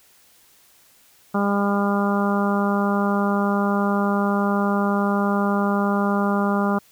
harmonic tone, 201.3 Hz, G3, 46 cents sharp, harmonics 1 / 2 / 3 / 4 / 5 / 6 / 7, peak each -20 / -27 / -28 / -28 / -30 / -28 / -31 dBFS, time 1.34-6.79 s, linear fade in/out 10 ms, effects white hiss -55 dBFS RMS until 6.91 s

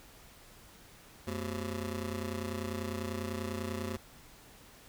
20% pulse ring-modulated tone, 153.7 Hz, D#3, 21 cents flat, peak -27 dBFS, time 1.27-3.97 s, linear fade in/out 2 ms, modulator 61.8 Hz, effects pink hiss -56 dBFS RMS until 4.88 s

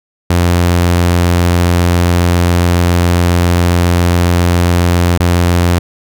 sawtooth tone with dropouts, 87.31 Hz, F2, in tune, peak -4 dBFS, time 0.3-5.79 s, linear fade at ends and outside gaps 5 ms, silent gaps 5.177-5.2 s, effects none

